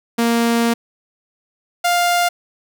sawtooth tone pair in turn, 233.1 / 701.1 Hz, A#3 / F5, 0 / +7 cents, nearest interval octave + perfect fifth, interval 1907 cents, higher second, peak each -10 dBFS, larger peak neither, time 0.18-0.74 / 1.84-2.29 s, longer first, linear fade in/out 10 ms, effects none

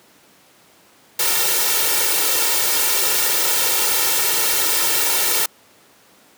white noise with comb filter, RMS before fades -18 dBFS, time 1.19-5.46 s, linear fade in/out 5 ms, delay 2.2 ms, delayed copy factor +0.9, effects pink hiss -51 dBFS RMS until 6.37 s + high-pass 200 Hz 12 dB/octave

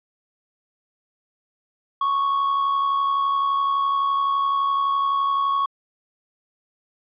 triangle tone with amplitude modulation, 1108.7 Hz, C#6, in tune, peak -15 dBFS, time 2.01-5.66 s, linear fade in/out 5 ms, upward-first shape sine, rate 71.8 Hz, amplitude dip 40%, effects resampled to 8000 Hz

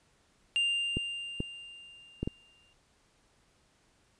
triangle tone with exponential decay, 2794 Hz, F7, in tune, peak -23 dBFS, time 0.56-2.73 s, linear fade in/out 0 ms, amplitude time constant 470 ms
clicks, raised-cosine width 3 ms, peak -18 dBFS, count 4, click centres 0.97 / 1.404 / 2.23 / 2.275 s
effects pink hiss -68 dBFS RMS until 4.19 s + resampled to 22050 Hz

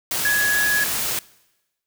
sine tone in noise, 1678 Hz, G#6, 17 cents sharp, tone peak -17 dBFS, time 0.25-0.84 s, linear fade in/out 2 ms, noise white, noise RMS -24 dBFS, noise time 0.11-1.19 s, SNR +4 dB, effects noise-tail reverb RT60 1.0 s tail -22 dB re dry

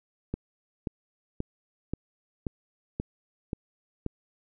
click train, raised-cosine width 3 ms, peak -17 dBFS, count 8, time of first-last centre 0.34-4.063 s, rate 1.88 Hz, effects none

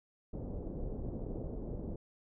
pink low-pass noise, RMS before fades -40 dBFS, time 0.33-1.96 s, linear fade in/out 5 ms, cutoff 540 Hz, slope 24 dB/octave, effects none

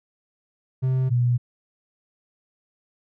triangle / sine tone pair in turn, 130 / 121.86 Hz, C3 / B2, -11 / -23 cents, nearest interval minor second, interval 112 cents, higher first, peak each -17 dBFS, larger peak neither, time 0.82-1.1 / 1.1-1.38 s, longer neither, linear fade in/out 20 ms, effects none

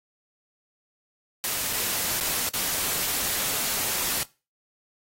white noise with dropouts, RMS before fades -27 dBFS, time 1.44-4.23 s, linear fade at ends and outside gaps 0 ms, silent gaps 1.728-1.731 / 2.202-2.209 / 2.489-2.538 s, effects noise-tail reverb RT60 0.3 s tail -21 dB re dry + AAC 48 kbps

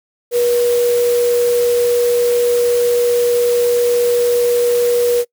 sine tone in noise, 481.6 Hz, B4, 44 cents flat, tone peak -11 dBFS, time 0.31-5.25 s, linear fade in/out 50 ms, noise white, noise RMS -27 dBFS, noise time 0.31-5.25 s, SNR +13 dB, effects noise-tail reverb RT60 0.1 s tail -24 dB re dry

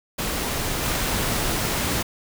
pink noise with level steps, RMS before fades -26 / -24 dBFS, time 0.18-2.03 s, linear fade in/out 10 ms, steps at 0.82 s, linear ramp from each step 20 ms, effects none

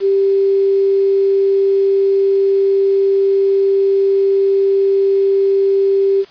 sine tone with quantisation, 392 Hz, G4, in tune, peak -10 dBFS, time 0-6.25 s, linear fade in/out 50 ms, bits 6, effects white hiss -44 dBFS RMS until 6.3 s + resampled to 11025 Hz

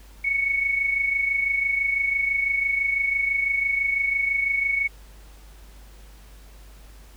sine tone pair together, 2217 / 2243 Hz, C#7 / C#7, 0 / +20 cents, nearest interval unison, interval 20 cents, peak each -21 / -29 dBFS, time 0.24-4.88 s, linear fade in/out 10 ms, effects added 50 Hz sine -44 dBFS peak until 7.16 s + pink hiss -53 dBFS RMS until 7.16 s

